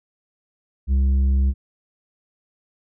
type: tone with tanh clipping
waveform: sine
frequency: 66.9 Hz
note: C2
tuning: 39 cents sharp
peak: -16 dBFS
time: 0.87-1.54 s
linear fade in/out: 50 ms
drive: 6 dB
effects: none